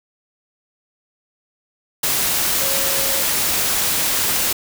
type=tone in noise; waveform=sine; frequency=544 Hz; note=C#5; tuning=33 cents flat; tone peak=-28 dBFS; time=2.61-3.23 s; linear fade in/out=5 ms; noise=white; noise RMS=-19 dBFS; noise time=2.03-4.53 s; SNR=-12 dB; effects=none